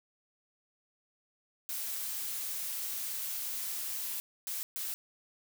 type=noise bursts at uneven times; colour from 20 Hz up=blue; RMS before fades=-37 dBFS; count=3; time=1.69-4.2 / 4.47-4.63 / 4.76-4.94 s; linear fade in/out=0 ms; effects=none